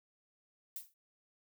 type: noise with exponential decay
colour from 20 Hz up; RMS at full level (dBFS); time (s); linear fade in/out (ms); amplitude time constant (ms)
violet; -39; 0.76-0.94; 2; 37
effects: none